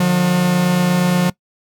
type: tone pair together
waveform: 45% pulse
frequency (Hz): 150.95 / 179.4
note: D3 / F3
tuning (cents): +48 / +47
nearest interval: minor third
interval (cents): 299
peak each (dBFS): -21 / -13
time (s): 0-1.3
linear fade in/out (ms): 5
effects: noise-tail reverb RT60 0.1 s tail -22 dB re dry